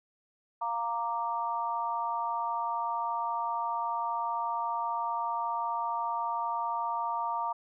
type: chord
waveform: sine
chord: Bb major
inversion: second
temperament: equal with one note detuned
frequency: 698.5 / 929.6 / 1174.7 Hz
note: F5 / Bb5 / D6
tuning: 0 / -5 / 0 cents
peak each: -37 / -31 / -35 dBFS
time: 0.61-7.53 s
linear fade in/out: 10 ms
effects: none